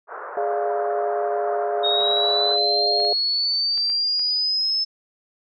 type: band-pass noise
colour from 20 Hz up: white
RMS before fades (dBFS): -34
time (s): 0.07-2.58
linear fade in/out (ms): 50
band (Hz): 420 to 1500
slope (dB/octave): 48
type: chord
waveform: sine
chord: D diminished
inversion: second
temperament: equal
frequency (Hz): 415.3 / 587.3 / 698.5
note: Ab4 / D5 / F5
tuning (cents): 0 / 0 / 0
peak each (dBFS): -25 / -27 / -24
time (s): 0.37-3.13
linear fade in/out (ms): 2
type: exponential sweep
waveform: sine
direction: up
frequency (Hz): 3729 to 5250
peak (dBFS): -19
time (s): 1.83-4.85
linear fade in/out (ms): 20
type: clicks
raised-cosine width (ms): 0.3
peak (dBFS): -26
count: 9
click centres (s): 2.007 / 2.114 / 2.169 / 2.582 / 3.002 / 3.049 / 3.777 / 3.899 / 4.195
effects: none